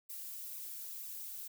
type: noise with flanger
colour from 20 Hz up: violet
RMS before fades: -45 dBFS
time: 0.09-1.48 s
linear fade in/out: 10 ms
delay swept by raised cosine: 0.78 to 6.28 ms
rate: 2.1 Hz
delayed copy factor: +0.75
effects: none